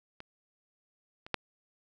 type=clicks; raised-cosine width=0.3 ms; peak=-28 / -29 / -12 dBFS; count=3; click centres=0.204 / 1.265 / 1.343 s; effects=none

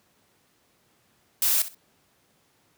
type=noise with echo; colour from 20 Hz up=blue; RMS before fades=-22 dBFS; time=1.42-1.62 s; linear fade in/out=2 ms; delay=64 ms; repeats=2; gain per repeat=-14 dB; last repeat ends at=1.748 s; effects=pink hiss -65 dBFS RMS until 2.77 s + high-pass 100 Hz 12 dB/octave

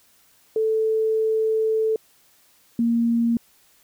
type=tone pair in turn; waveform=sine; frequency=440 / 233.1 Hz; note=A4 / A#3; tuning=0 / 0 cents; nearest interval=major seventh; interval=1100 cents; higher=first; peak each=-18 / -17 dBFS; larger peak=second; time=0.56-1.96 / 2.79-3.37 s; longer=first; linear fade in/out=2 ms; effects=white hiss -58 dBFS RMS until 3.83 s

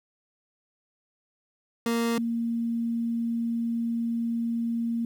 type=tone pair in turn; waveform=30% pulse / sine; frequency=232.2 / 232.2 Hz; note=A#3 / A#3; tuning=-7 / -7 cents; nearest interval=unison; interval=0 cents; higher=neither; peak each=-21 / -25 dBFS; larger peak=first; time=1.86-2.18 / 2.18-5.05 s; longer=second; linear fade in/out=2 ms; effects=10-bit

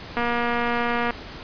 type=click train; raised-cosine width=0.5 ms; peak=-10 dBFS; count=224; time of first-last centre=0.17-1.107 s; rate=238 Hz; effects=pink hiss -38 dBFS RMS until 1.43 s + resampled to 11025 Hz

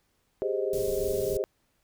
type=chord; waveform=sine; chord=Ab major seventh; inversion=third; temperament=equal; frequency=392 / 415.3 / 523.3 / 622.3 Hz; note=G4 / Ab4 / C5 / Eb5; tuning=0 / 0 / 0 / 0 cents; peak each=-30 / -31 / -32 / -34 dBFS; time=0.42-1.44 s; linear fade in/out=0 ms
type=band-stop noise; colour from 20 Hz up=pink; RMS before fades=-38 dBFS; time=0.73-1.37 s; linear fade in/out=2 ms; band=290 to 6100 Hz; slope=12 dB/octave
effects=pink hiss -72 dBFS RMS until 1.83 s

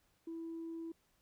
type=tone; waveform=sine; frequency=329.6 Hz; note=E4; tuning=in tune; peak=-40 dBFS; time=0.27-0.92 s; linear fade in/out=5 ms; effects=tanh soft clip ceiling -38 dBFS + pink hiss -75 dBFS RMS until 1.21 s

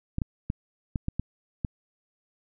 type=clicks; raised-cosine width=5 ms; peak=-15 dBFS; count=7; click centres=0.184 / 0.218 / 0.501 / 0.958 / 1.084 / 1.196 / 1.648 s; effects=none

